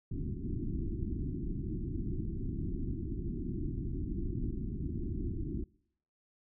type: low-pass noise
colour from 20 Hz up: pink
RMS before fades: -36 dBFS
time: 0.11-5.64 s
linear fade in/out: 5 ms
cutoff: 370 Hz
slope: 96 dB/octave
effects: noise-tail reverb RT60 0.7 s tail -25 dB re dry